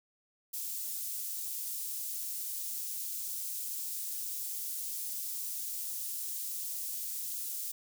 white high-pass noise, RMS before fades -38 dBFS, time 0.53-7.72 s, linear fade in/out 10 ms, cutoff 7000 Hz, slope 12 dB/octave, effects none

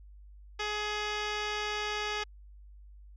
10% pulse tone with low-pass filter, 420.2 Hz, G#4, 20 cents sharp, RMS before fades -34 dBFS, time 0.59-2.24 s, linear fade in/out 10 ms, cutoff 4300 Hz, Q 7.9, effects added 50 Hz sine -49 dBFS peak until 3.16 s

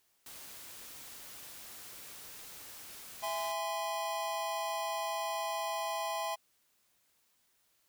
white noise, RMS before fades -49 dBFS, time 0.26-3.52 s, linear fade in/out 2 ms
square chord, E augmented, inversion none, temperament just, 659.3 / 824.1 / 1030.1 Hz, E5 / G#5 / B#5, 0 / -14 / -27 cents, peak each -39 dBFS, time 3.22-6.36 s, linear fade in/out 20 ms
effects white hiss -73 dBFS RMS until 7.88 s

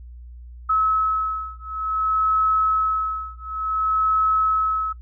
sine beating tone pair, 1291 / 1291.56 Hz, E6 / E6, -37 / -36 cents, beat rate 0.56 Hz, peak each -22 dBFS, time 0.69-4.93 s, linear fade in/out 10 ms, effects noise-tail reverb RT60 0.1 s tail -17 dB re dry + added 60 Hz sine -37 dBFS peak until 5.01 s

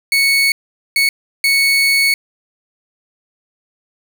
30% pulse tone bursts at uneven times, 2215 Hz, C#7, 2 cents flat, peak -8 dBFS, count 3, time 0.12-0.52 / 0.96-1.09 / 1.44-2.14 s, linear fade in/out 2 ms, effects none

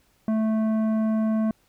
sine tone with tanh clipping, 219.2 Hz, A3, 6 cents flat, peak -22 dBFS, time 0.28-1.51 s, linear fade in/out 2 ms, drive 11 dB, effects pink hiss -64 dBFS RMS until 1.68 s

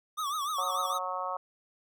square tone with vibrato, 1186 Hz, D6, 17 cents sharp, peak -31 dBFS, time 0.17-0.99 s, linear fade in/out 20 ms, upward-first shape triangle, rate 6.7 Hz, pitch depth 150 cents each way
harmonic tone, 183.6 Hz, F#3, 13 cents flat, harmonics 3 / 4 / 5 / 6 / 7, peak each -39 / -38 / -39 / -35 / -39 dBFS, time 0.58-1.37 s, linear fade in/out 5 ms
effects none

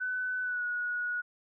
sine tone with pitch glide, 1504 to 1457.8 Hz, F#6 to F#6, +28 to -26 cents, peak -30 dBFS, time 0-1.22 s, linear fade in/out 20 ms, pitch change -54 cents, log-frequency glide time 0.41-0.64 s, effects none

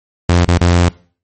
sawtooth tone with dropouts, 87.31 Hz, F2, in tune, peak -4 dBFS, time 0.29-0.89 s, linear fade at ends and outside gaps 5 ms, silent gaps 0.449-0.479 / 0.582-0.611 s, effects noise-tail reverb RT60 0.4 s tail -21 dB re dry + MP3 32 kbps

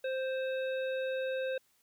harmonic tone with a mistuned harmonic, 523.3 Hz, C5, in tune, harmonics 1 / 3 / 5 / 7, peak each -32 / -42 / -46 / -49 dBFS, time 0.04-1.58 s, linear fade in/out 5 ms, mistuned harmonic 7, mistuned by +47 cents, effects white hiss -71 dBFS RMS until 1.82 s

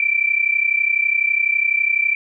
sine tone pair together, 2326 / 2358 Hz, D7 / D7, -17 / +6 cents, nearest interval unison, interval 23 cents, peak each -18 dBFS, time 0-2.15 s, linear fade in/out 2 ms, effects none

